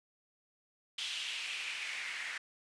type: noise with band-pass filter sweep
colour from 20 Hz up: white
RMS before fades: -40 dBFS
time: 0.98-2.38 s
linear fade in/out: 5 ms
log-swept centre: 3200 to 1900 Hz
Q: 3.5
effects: resampled to 22050 Hz